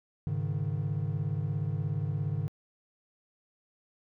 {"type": "chord", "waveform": "triangle", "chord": "Ab suspended fourth", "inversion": "none", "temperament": "equal with one note detuned", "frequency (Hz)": [103.05, 138.59, 155.56], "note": ["Ab2", "Db3", "Eb3"], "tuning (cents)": [-13, 0, 0], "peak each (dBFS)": -31, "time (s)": [0.27, 2.48], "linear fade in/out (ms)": 0, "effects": ["tanh soft clip ceiling -18 dBFS"]}